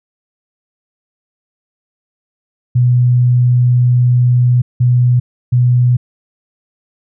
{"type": "tone bursts at uneven times", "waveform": "sine", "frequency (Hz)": 123.47, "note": "B2", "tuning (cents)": 0, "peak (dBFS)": -7, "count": 3, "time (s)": [[2.75, 4.62], [4.8, 5.2], [5.52, 5.97]], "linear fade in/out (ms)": 10, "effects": []}